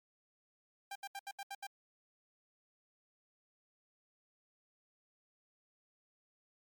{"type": "tone bursts", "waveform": "sawtooth", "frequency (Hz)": 793, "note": "G5", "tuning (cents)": 20, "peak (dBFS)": -38, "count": 7, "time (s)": [0.91, 1.669], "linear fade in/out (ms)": 5, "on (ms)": 45, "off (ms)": 74, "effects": ["MP3 96 kbps"]}